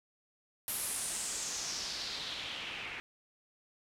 white noise with low-pass filter sweep, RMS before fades -39 dBFS, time 0.68-3 s, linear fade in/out 0 ms, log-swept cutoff 12000 to 2300 Hz, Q 3.2, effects none

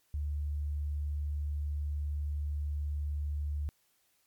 sine tone, 73.42 Hz, D2, in tune, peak -31 dBFS, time 0.14-3.69 s, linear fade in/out 0 ms, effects white hiss -72 dBFS RMS until 4.26 s + MP3 96 kbps

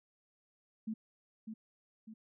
sine tone with echo, 220 Hz, A3, in tune, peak -35 dBFS, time 0.87-0.94 s, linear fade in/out 10 ms, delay 600 ms, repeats 2, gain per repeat -6 dB, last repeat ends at 2.14 s, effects none

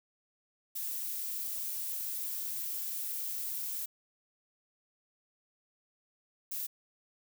violet noise bursts at uneven times, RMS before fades -37 dBFS, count 2, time 0.75-3.86 / 6.51-6.67 s, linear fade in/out 10 ms, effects none

